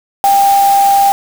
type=tone in noise; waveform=sine; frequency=795 Hz; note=G5; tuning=24 cents sharp; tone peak=-6 dBFS; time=0.24-1.12 s; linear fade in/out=0 ms; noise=white; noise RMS=-22 dBFS; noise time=0.24-1.12 s; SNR=+13 dB; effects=none